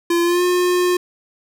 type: tone with pitch glide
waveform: square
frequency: 342.8 to 358.2 Hz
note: F4 to F4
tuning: -32 to +44 cents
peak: -15 dBFS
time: 0.1-0.97 s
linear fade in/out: 5 ms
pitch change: +76 cents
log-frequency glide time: 0.23-0.43 s
effects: none